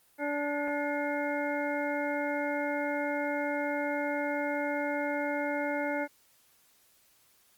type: harmonic tone with a mistuned harmonic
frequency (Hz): 290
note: D4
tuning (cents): -22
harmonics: 1 / 2 / 3 / 5 / 6 / 7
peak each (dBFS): -34 / -33 / -37 / -38 / -44 / -38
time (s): 0.18-6.08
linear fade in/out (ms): 50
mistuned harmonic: 7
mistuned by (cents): +87
effects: white hiss -65 dBFS RMS until 7.57 s + Opus 32 kbps